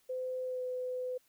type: tone with pitch glide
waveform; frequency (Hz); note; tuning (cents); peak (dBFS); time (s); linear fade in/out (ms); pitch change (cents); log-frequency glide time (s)
sine; 511 to 504.5; C5 to B4; -41 to +37; -34; 0.09-1.18; 10; -22; 0.44-0.62
effects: white hiss -70 dBFS RMS until 1.28 s